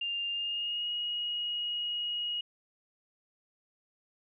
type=tone with pitch glide; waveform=sine; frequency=2800 to 2889 Hz; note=F7 to F#7; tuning=+4 to -42 cents; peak=-31 dBFS; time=0.01-2.41 s; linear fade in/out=5 ms; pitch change=+54 cents; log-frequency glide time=0.31-0.9 s; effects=none